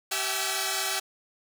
5% pulse tone cluster, 386.2 / 654 / 762 / 847 / 1352 Hz, G4 / E5 / G5 / G#5 / E6, -26 / -14 / -49 / +34 / +43 cents, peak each -22 dBFS, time 0.11-1 s, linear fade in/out 10 ms, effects none

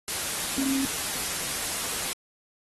sine tone in noise, 270 Hz, C#4, 45 cents flat, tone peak -25 dBFS, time 0.58-0.85 s, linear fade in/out 0 ms, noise white, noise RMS -30 dBFS, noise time 0.08-2.13 s, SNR +2 dB, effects AAC 32 kbps

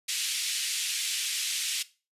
pink band-pass noise, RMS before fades -31 dBFS, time 0.08-1.83 s, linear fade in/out 10 ms, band 2500 to 11000 Hz, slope 24 dB/octave, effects noise-tail reverb RT60 0.3 s tail -17 dB re dry + resampled to 32000 Hz

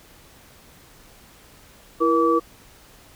sine tone cluster, 332.2 / 476.5 / 1152 Hz, E4 / A#4 / D6, +13 / +38 / -34 cents, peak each -20 dBFS, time 2-2.4 s, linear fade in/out 20 ms, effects pink hiss -50 dBFS RMS until 3.15 s

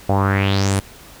sawtooth tone with low-pass filter sweep, 98 Hz, G2, in tune, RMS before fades -17 dBFS, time 0.09-0.8 s, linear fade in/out 5 ms, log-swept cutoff 670 to 11000 Hz, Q 4.4, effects pink hiss -42 dBFS RMS until 1.2 s

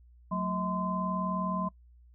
sine tone cluster, 183.2 / 222.9 / 639 / 1031 Hz, F#3 / A3 / D#5 / C6, -17 / +23 / +46 / -26 cents, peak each -31 / -39 / -39 / -33 dBFS, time 0.31-1.69 s, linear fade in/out 10 ms, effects noise-tail reverb RT60 0.1 s tail -23 dB re dry + added 60 Hz sine -54 dBFS peak until 2.14 s

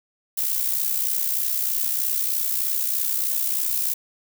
violet noise with amplitude modulation, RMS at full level -21 dBFS, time 0.37-3.94 s, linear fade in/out 10 ms, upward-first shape sine, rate 63.2 Hz, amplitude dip 60%, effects none

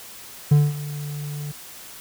triangle tone with ADSR envelope, 146.83 Hz, D3, in tune, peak -8 dBFS, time 0.51-1.52 s, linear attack 9 ms, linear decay 210 ms, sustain -18 dB, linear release 11 ms, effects white hiss -41 dBFS RMS until 2 s

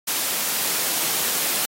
white high-pass noise, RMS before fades -23 dBFS, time 0.07-1.66 s, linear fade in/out 10 ms, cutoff 170 Hz, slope 12 dB/octave, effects AAC 48 kbps

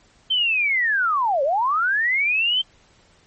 sine linear two-way sweep, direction down then up, 3135 to 523.3 to 3135 Hz, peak -17 dBFS, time 0.3-2.62 s, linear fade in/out 10 ms, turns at 1.43 s, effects pink hiss -56 dBFS RMS until 3.26 s + MP3 32 kbps

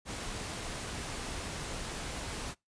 pink noise, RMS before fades -39 dBFS, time 0.05-2.55 s, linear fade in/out 50 ms, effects noise-tail reverb RT60 0.2 s tail -24 dB re dry + resampled to 22050 Hz

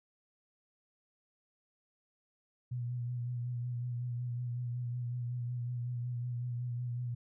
sine tone with vibrato, 121.8 Hz, B2, 24 cents flat, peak -34 dBFS, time 2.71-7.15 s, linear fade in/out 10 ms, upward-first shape sine, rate 5.4 Hz, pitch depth 32 cents each way, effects none

